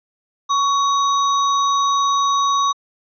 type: tone with sample-and-hold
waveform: sine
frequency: 1119 Hz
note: C#6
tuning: 16 cents sharp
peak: -14 dBFS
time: 0.49-2.73 s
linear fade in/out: 20 ms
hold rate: 4900 Hz
effects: resampled to 16000 Hz